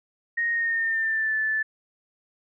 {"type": "tone with pitch glide", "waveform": "sine", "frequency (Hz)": [1864.7, 1749.9], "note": ["A#6", "A6"], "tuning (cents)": [0, -10], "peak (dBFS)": -22, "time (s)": [0.37, 1.63], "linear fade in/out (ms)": 10, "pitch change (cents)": -110, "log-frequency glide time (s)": [0.52, 1.35], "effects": []}